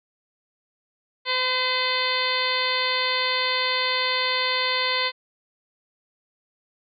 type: harmonic tone with a mistuned harmonic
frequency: 510 Hz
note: C5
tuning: 44 cents flat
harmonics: 1 / 2 / 3 / 4 / 5 / 6 / 7 / 8 / 9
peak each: -31 / -28 / -33 / -27 / -33 / -32 / -29 / -29 / -33 dBFS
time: 1.25-5.12 s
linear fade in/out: 50 ms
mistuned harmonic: 8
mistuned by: +45 cents
effects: none